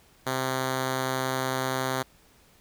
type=tone; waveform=5% pulse; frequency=130.81 Hz; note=C3; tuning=in tune; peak=-15 dBFS; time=0.26-2.03 s; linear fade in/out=10 ms; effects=pink hiss -59 dBFS RMS until 2.6 s